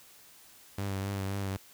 sawtooth tone with vibrato, 98.1 Hz, G2, 2 cents sharp, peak -28 dBFS, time 0.78-1.57 s, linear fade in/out 5 ms, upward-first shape triangle, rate 3.8 Hz, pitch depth 42 cents each way, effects white hiss -56 dBFS RMS until 1.73 s

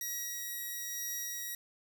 10% pulse tone pair together, 1912 / 5735 Hz, A#6 / F8, +43 / +45 cents, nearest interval octave + perfect fifth, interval 1902 cents, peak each -33 / -33 dBFS, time 0.01-1.55 s, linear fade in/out 2 ms, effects none

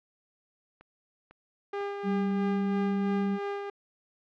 click train, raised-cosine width 0.3 ms, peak -33 dBFS, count 4, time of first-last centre 0.81-2.31 s, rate 2 Hz
sawtooth tone with tremolo, 402.7 Hz, G4, 47 cents sharp, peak -26 dBFS, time 1.73-3.7 s, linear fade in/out 5 ms, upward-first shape sine, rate 3 Hz, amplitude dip 40%
sine tone with pitch glide, 194.8 to 196.61 Hz, G3 to G3, -11 to +5 cents, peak -26 dBFS, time 2.03-3.39 s, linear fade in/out 50 ms, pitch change +16 cents, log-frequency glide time 2.17-3.27 s
effects low-pass 2000 Hz 12 dB/octave

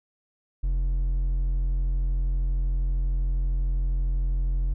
triangle tone with hard clipping, 43.65 Hz, F1, in tune, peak -23 dBFS, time 0.63-4.74 s, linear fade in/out 10 ms, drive 7 dB, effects none

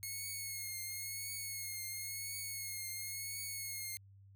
5% pulse tone with vibrato, 2172 Hz, C#7, 36 cents flat, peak -31 dBFS, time 0.03-3.97 s, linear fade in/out 0 ms, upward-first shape triangle, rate 0.96 Hz, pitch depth 47 cents each way, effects added 98 Hz sine -57 dBFS peak until 4.35 s

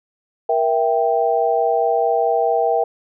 sine chord, E diminished, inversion second, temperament equal with one note detuned, 472.4 / 659.3 / 784 Hz, Bb4 / E5 / G5, +23 / 0 / 0 cents, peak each -19 dBFS, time 0.49-2.84 s, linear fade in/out 5 ms, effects none

